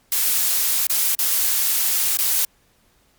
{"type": "noise with dropouts", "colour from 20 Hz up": "blue", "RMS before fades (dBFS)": -19, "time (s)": [0.12, 2.45], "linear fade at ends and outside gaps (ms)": 1, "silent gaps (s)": [[0.869, 0.898], [1.15, 1.19], [2.171, 2.188]], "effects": ["pink hiss -60 dBFS RMS until 3.18 s", "MP3 96 kbps"]}